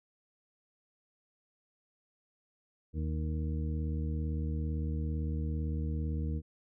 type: harmonic tone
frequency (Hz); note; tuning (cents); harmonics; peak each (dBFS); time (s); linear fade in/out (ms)
77.78; D#2; 0; 1 / 2 / 3 / 4 / 6; -32 / -38 / -42 / -44 / -48; 2.93-6.42; 50
effects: none